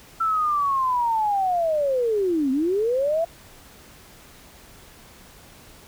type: linear two-way sweep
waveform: sine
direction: down then up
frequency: 1343 to 254.6 to 681 Hz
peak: -19 dBFS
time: 0.2-3.25 s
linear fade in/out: 10 ms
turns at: 2.51 s
effects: pink hiss -48 dBFS RMS until 5.87 s